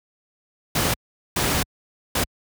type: noise bursts at uneven times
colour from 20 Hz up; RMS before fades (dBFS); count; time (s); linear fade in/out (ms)
pink; -21; 3; 0.75-0.94 / 1.36-1.63 / 2.15-2.24; 5
effects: high-pass 60 Hz 12 dB/octave